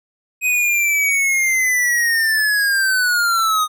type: linear sweep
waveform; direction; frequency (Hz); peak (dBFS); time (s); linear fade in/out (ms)
square; down; 2520 to 1233; -15; 0.41-3.68; 50
effects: none